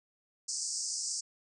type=band-pass noise; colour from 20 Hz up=pink; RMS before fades=-36 dBFS; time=0.48-1.21 s; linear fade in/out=10 ms; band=4800 to 8700 Hz; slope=96 dB/octave; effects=none